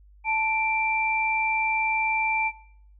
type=tone pair together; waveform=sine; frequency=880 / 2353 Hz; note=A5 / D7; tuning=0 / +3 cents; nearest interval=octave + perfect fourth; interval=1703 cents; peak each=-25 dBFS; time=0.24-2.52 s; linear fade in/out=50 ms; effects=noise-tail reverb RT60 0.6 s tail -17 dB re dry + added 50 Hz sine -50 dBFS peak until 2.99 s